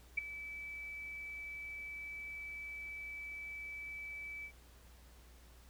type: tone with ADSR envelope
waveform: sine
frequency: 2305 Hz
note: D7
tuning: 33 cents flat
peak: -28 dBFS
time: 0.17-4.52 s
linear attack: 12 ms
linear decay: 11 ms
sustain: -15 dB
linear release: 74 ms
effects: added 60 Hz sine -58 dBFS peak until 5.69 s + pink hiss -64 dBFS RMS until 5.69 s